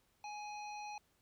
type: harmonic tone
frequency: 835 Hz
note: G#5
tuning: 9 cents sharp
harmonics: 1 / 3 / 5 / 7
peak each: -44 / -51 / -57 / -59 dBFS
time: 0.24-0.98 s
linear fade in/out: 2 ms
effects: pink hiss -75 dBFS RMS until 1.21 s